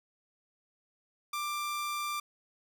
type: tone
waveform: sawtooth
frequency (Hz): 1183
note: D6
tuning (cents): +12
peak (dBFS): -29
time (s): 1.33-2.2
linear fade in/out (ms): 5
effects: none